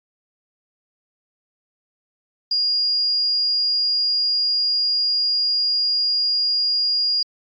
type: tone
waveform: sine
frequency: 4844 Hz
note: D#8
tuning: 47 cents flat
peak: -17 dBFS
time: 2.51-7.23 s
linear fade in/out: 5 ms
effects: AAC 64 kbps